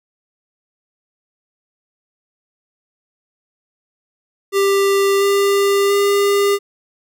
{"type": "tone with pitch steps", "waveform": "square", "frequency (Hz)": [395.1, 398.8, 402.5], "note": ["G4", "G4", "G4"], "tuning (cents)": [14, 30, 46], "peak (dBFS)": -13, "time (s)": [4.52, 6.59], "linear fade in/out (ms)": 50, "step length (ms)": 690, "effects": []}